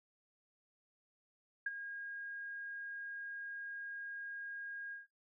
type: tone with ADSR envelope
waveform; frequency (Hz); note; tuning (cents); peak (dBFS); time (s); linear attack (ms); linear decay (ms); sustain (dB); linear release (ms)
sine; 1628; G#6; -35; -32; 1.66-5.07; 5; 29; -10; 150
effects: noise-tail reverb RT60 0.2 s tail -20 dB re dry